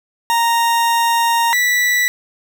40% pulse tone pair in turn, 930 / 1963.8 Hz, A#5 / B6, -4 / -10 cents, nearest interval octave + minor second, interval 1294 cents, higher second, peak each -12 dBFS, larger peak neither, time 0.3-1.53 / 1.53-2.08 s, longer first, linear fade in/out 0 ms, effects none

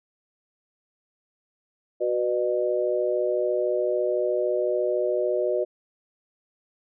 sine chord, B major, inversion second, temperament equal with one note detuned, 370 / 493.9 / 607.7 Hz, F#4 / B4 / D#5, 0 / 0 / -41 cents, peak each -26 / -27 / -25 dBFS, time 2-5.65 s, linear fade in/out 20 ms, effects none

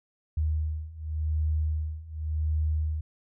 sine beating tone pair, 77 / 77.89 Hz, D#2 / D#2, -17 / +2 cents, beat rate 0.89 Hz, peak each -30 / -28 dBFS, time 0.37-3.01 s, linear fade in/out 5 ms, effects none

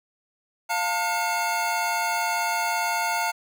square tone cluster, 698 / 899 / 1429 / 2172 Hz, F5 / A5 / F6 / C#7, -1 / +37 / +39 / -36 cents, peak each -30 / -27 / -31 / -32 dBFS, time 0.69-3.32 s, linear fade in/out 20 ms, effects none

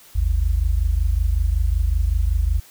sine tone pair together, 51.66 / 77 Hz, G#1 / D#2, -8 / -17 cents, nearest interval perfect fifth, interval 691 cents, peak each -18 / -20 dBFS, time 0.15-2.6 s, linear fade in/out 10 ms, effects white hiss -48 dBFS RMS until 2.7 s

